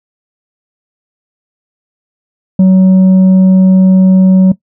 sine tone with tanh clipping, 187.6 Hz, F#3, 24 cents sharp, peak -3 dBFS, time 2.59-4.52 s, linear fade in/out 5 ms, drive 4 dB, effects noise-tail reverb RT60 0.1 s tail -17 dB re dry

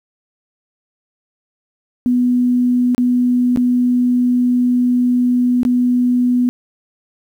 sine tone with dropouts, 246.9 Hz, B3, in tune, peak -11 dBFS, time 2.06-6.49 s, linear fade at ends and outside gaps 0 ms, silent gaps 2.948-2.98 / 3.561-3.573 / 5.632-5.651 s, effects 8-bit

